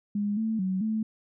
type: tone with pitch steps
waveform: sine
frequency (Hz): 205.3 / 221.6 / 187.8 / 218.8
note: G#3 / A3 / F#3 / A3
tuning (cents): -20 / +13 / +26 / -9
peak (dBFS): -25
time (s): 0.15-1.03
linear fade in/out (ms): 5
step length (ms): 220
effects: none